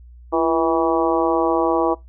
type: harmonic tone with a mistuned harmonic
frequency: 162.2 Hz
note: E3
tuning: 28 cents flat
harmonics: 2 / 3 / 4 / 5 / 6 / 7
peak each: -20 / -22 / -23 / -24 / -25 / -25 dBFS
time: 0.32-1.95 s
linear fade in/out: 20 ms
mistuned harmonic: 2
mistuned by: +71 cents
effects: noise-tail reverb RT60 0.2 s tail -23 dB re dry + added 60 Hz sine -40 dBFS peak until 2.08 s

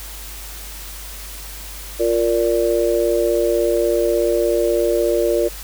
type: harmonic tone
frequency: 116.54 Hz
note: A#2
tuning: in tune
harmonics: 3 / 4 / 5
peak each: -19 / -19 / -19 dBFS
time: 1.99-5.49 s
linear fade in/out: 20 ms
effects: added 50 Hz sine -34 dBFS peak until 5.63 s + white hiss -35 dBFS RMS until 5.63 s

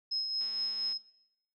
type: tone with tremolo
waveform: sine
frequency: 5140 Hz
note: E8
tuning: 45 cents flat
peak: -29 dBFS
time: 0.11-0.98 s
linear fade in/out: 10 ms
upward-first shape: triangle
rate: 4.3 Hz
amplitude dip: 45%
type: click train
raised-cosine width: 0.2 ms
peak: -39 dBFS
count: 114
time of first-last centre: 0.41-0.926 s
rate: 219 Hz
effects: noise-tail reverb RT60 0.9 s tail -20 dB re dry

